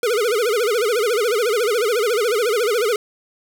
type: tone with vibrato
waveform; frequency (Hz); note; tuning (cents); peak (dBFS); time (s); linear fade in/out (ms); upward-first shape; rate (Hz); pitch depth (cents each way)
square; 449.5; A4; +37; -17; 0.03-2.96; 2; sine; 14; 180
effects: none